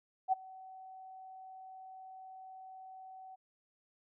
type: tone with ADSR envelope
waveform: sine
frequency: 756 Hz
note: F#5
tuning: 37 cents sharp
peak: -24 dBFS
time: 0.28-3.36 s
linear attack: 45 ms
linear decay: 16 ms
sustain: -24 dB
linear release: 18 ms
effects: none